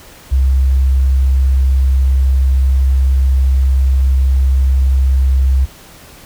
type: tone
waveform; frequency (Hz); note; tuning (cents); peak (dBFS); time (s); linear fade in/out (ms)
sine; 66.2; C2; +21; -8; 0.31-5.66; 20
effects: pink hiss -39 dBFS RMS until 6.25 s